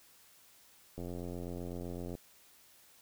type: click train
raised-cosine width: 2 ms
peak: -29 dBFS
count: 104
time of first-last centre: 0.98-2.152 s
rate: 87.9 Hz
effects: white hiss -62 dBFS RMS until 3.01 s